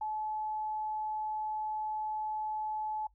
sine tone, 860 Hz, A5, 40 cents flat, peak -33 dBFS, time 0.01-3.07 s, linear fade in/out 5 ms, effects noise-tail reverb RT60 0.1 s tail -20 dB re dry + added 50 Hz sine -64 dBFS peak until 3.14 s

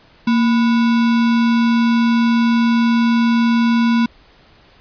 sine tone with sample-and-hold, 231.7 Hz, A#3, 10 cents flat, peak -11 dBFS, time 0.27-4.06 s, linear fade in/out 5 ms, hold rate 1225 Hz, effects pink hiss -49 dBFS RMS until 4.8 s + resampled to 11025 Hz

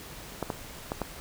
clicks, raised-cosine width 1 ms, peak -15 dBFS, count 4, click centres 0.427 / 0.502 / 0.919 / 1.017 s, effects pink hiss -44 dBFS RMS until 1.2 s

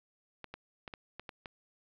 clicks, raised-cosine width 0.3 ms, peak -26 dBFS, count 7, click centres 0.443 / 0.54 / 0.878 / 0.938 / 1.196 / 1.292 / 1.458 s, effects low-pass 4000 Hz 12 dB/octave + 11-bit

